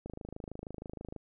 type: click train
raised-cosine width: 2 ms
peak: -28 dBFS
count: 30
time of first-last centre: 0.06-1.163 s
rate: 26.3 Hz
effects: none